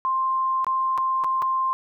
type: tone with dropouts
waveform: sine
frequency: 1051 Hz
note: C6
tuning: 7 cents sharp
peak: -20 dBFS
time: 0.05-1.73 s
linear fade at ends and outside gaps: 0 ms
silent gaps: 0.645-0.667 / 0.977-0.982 / 1.238-1.244 / 1.42-1.424 s
effects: none